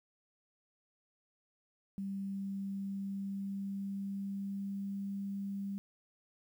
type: tone with pitch glide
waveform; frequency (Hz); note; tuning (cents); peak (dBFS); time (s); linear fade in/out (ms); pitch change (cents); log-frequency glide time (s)
sine; 196 to 198.16; G3 to G3; 0 to +19; -36; 1.98-5.78; 0; +19; 2.33-5.06
effects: 11-bit